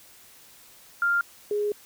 sine tone pair in turn, 1396.9 / 415.3 Hz, F6 / G#4, 0 / 0 cents, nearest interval octave + major sixth, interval 2100 cents, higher first, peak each -20 / -23 dBFS, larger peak first, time 1.02-1.21 / 1.51-1.72 s, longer second, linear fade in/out 2 ms, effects white hiss -52 dBFS RMS until 1.85 s

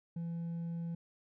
sine tone with hard clipping, 168.4 Hz, E3, 37 cents sharp, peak -37 dBFS, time 0.16-0.95 s, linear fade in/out 5 ms, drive 2 dB, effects none

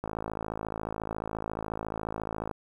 click train, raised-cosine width 1 ms, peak -19 dBFS, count 135, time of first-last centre 0.04-2.512 s, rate 54.2 Hz, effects 9-bit

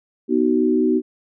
sine chord, B major, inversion none, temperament equal with one note detuned, 246.9 / 311.1 / 376.2 Hz, B3 / D#4 / F#4, 0 / 0 / +29 cents, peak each -19 dBFS, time 0.28-1.02 s, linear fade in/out 50 ms, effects none

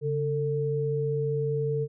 sine tone pair together, 140.92 / 447.4 Hz, C#3 / A4, +29 / +29 cents, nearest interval octave + minor sixth, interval 2000 cents, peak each -28 / -27 dBFS, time 0.01-1.88 s, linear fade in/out 50 ms, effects none

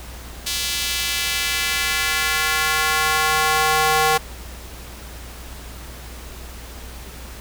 square tone with high-pass filter sweep, 155.56 Hz, D#3, in tune, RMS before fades -20 dBFS, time 0.46-4.18 s, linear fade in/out 10 ms, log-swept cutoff 3700 to 720 Hz, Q 1.2, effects added 60 Hz sine -36 dBFS peak until 7.4 s + pink hiss -39 dBFS RMS until 7.4 s

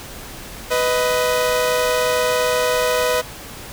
sawtooth tone pair together, 496.4 / 627 Hz, B4 / D#5, +9 / +13 cents, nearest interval major third, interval 404 cents, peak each -14 / -17 dBFS, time 0.7-3.22 s, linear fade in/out 20 ms, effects pink hiss -35 dBFS RMS until 3.72 s

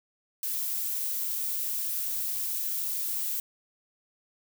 violet noise, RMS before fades -31 dBFS, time 0.43-3.4 s, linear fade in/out 2 ms, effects none

